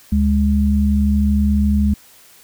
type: tone pair together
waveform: sine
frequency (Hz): 72.8 / 206.4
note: D2 / G#3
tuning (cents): -15 / -10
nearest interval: octave + tritone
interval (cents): 1805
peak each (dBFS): -15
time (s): 0.12-1.94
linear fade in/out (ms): 5
effects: white hiss -47 dBFS RMS until 2.43 s